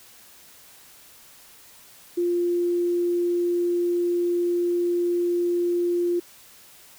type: tone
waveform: sine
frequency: 349.2 Hz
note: F4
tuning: in tune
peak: -20 dBFS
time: 2.17-6.2 s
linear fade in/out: 10 ms
effects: white hiss -50 dBFS RMS until 6.98 s